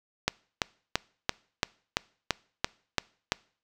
click train, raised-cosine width 0.2 ms, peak -6 dBFS, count 10, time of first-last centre 0.28-3.321 s, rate 2.96 Hz, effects noise-tail reverb RT60 0.5 s tail -24 dB re dry

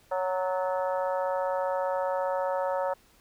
harmonic tone with a mistuned harmonic, 185 Hz, F#3, in tune, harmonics 3 / 4 / 5 / 6 / 7 / 8 / 9, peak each -28 / -35 / -32 / -46 / -38 / -46 / -46 dBFS, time 0.11-2.94 s, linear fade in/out 10 ms, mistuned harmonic 9, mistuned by +68 cents, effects pink hiss -61 dBFS RMS until 3.2 s

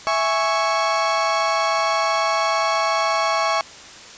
35% pulse chord, C# minor, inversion first, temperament equal, 659.3 / 830.6 / 1108.7 Hz, E5 / G#5 / C#6, 0 / 0 / 0 cents, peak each -21 / -23 / -19 dBFS, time 0.07-3.61 s, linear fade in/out 0 ms, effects white hiss -40 dBFS RMS until 4.17 s + resampled to 16000 Hz

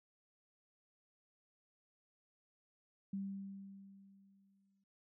sine tone with exponential decay, 196 Hz, G3, in tune, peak -37 dBFS, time 3.13-4.84 s, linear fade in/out 5 ms, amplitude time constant 370 ms, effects none

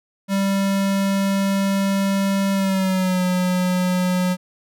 square tone with pitch glide, 196 to 181.82 Hz, G3 to F#3, 0 to -30 cents, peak -18 dBFS, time 0.28-4.37 s, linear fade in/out 50 ms, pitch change -130 cents, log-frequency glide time 2.53-3.23 s, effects none

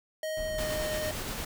square tone with pitch glide, 627 to 616.2 Hz, D#5 to D#5, +13 to -17 cents, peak -32 dBFS, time 0.23-1.11 s, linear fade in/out 2 ms, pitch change -30 cents, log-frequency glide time 0.46-0.7 s
brown noise, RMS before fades -40 dBFS, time 0.37-0.83 s, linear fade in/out 0 ms
pink noise with tremolo, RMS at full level -35 dBFS, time 0.58-1.45 s, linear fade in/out 5 ms, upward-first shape sine, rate 8.7 Hz, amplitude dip 25%
effects none

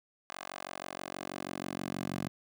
10% pulse tone with high-pass filter sweep, 46.25 Hz, F#1, in tune, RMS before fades -40 dBFS, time 0.3-2.28 s, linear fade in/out 0 ms, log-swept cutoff 900 to 160 Hz, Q 1.1, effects none

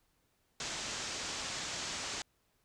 white low-pass noise, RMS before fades -40 dBFS, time 0.6-2.22 s, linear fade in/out 2 ms, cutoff 7500 Hz, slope 48 dB/octave, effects pink hiss -75 dBFS RMS until 2.64 s

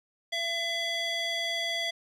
square tone with band-pass filter, 673 Hz, E5, 36 cents sharp, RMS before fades -31 dBFS, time 0.32-1.91 s, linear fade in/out 10 ms, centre 3100 Hz, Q 2, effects none

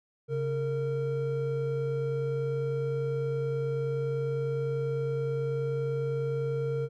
triangle tone pair together, 136.85 / 460.3 Hz, C#3 / A#4, -22 / -22 cents, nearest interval octave + major sixth, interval 2100 cents, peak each -29 / -28 dBFS, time 0.28-6.89 s, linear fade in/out 50 ms, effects none

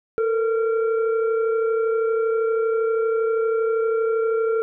sine tone with frequency modulation, 447.7 Hz, A4, 30 cents sharp, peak -18 dBFS, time 0.18-4.62 s, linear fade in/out 0 ms, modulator 928 Hz, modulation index 0.51, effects none

